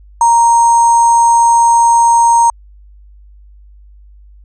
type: tone with sample-and-hold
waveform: sine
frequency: 932.3 Hz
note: A#5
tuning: in tune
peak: -5 dBFS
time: 0.21-2.5 s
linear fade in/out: 2 ms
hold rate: 7350 Hz
effects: added 50 Hz sine -37 dBFS peak until 4.44 s + resampled to 24000 Hz